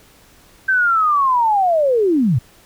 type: linear sweep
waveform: sine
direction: down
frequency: 1568 to 102.9 Hz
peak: -12 dBFS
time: 0.68-2.39 s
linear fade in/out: 10 ms
effects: pink hiss -49 dBFS RMS until 2.65 s